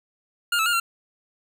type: tone with pitch steps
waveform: 25% pulse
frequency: 1411 / 1309 / 1416 / 1369 Hz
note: F6 / E6 / F6 / F6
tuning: +17 / -13 / +23 / -35 cents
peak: -16 dBFS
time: 0.52-0.8 s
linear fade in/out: 5 ms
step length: 70 ms
effects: none